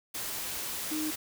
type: tone in noise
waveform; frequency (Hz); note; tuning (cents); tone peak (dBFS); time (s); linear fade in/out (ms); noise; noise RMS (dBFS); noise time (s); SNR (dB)
sine; 308.6; D#4; -14; -31; 0.91-1.11; 10; white; -36; 0.14-1.16; +2
effects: none